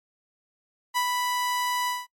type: tone with ADSR envelope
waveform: sawtooth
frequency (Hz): 987.8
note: B5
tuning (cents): 0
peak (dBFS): -18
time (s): 0.94-2.07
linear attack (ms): 30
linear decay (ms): 71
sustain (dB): -3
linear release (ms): 190
effects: noise-tail reverb RT60 0.1 s tail -23 dB re dry + MP3 64 kbps